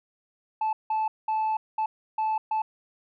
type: tone bursts at uneven times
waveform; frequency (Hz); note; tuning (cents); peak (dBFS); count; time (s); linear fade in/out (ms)
sine; 872; A5; -16; -21; 6; 0.61-0.73 / 0.9-1.08 / 1.28-1.57 / 1.78-1.86 / 2.18-2.38 / 2.51-2.62; 5
effects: tanh soft clip ceiling -22 dBFS